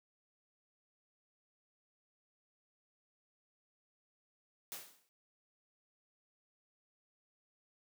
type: noise with exponential decay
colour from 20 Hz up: white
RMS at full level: -42 dBFS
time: 4.72-5.09 s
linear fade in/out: 0 ms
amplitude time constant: 80 ms
effects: high-pass 150 Hz 12 dB/octave